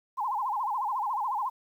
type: tone with vibrato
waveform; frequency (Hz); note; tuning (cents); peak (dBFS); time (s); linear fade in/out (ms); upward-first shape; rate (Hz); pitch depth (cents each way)
sine; 932.3; A#5; 0; -27; 0.17-1.5; 20; sine; 14; 240
effects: 10-bit